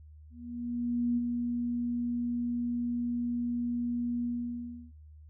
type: tone with ADSR envelope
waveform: sine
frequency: 240 Hz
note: B3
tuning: 49 cents flat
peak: -25 dBFS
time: 0.3-4.92 s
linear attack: 870 ms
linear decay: 28 ms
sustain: -4 dB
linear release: 680 ms
effects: noise-tail reverb RT60 0.3 s tail -24 dB re dry + added 76 Hz sine -49 dBFS peak until 5.29 s